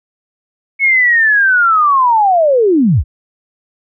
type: linear sweep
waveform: sine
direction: down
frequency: 2213 to 45.07 Hz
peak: -7 dBFS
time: 0.79-3.04 s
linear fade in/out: 50 ms
effects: none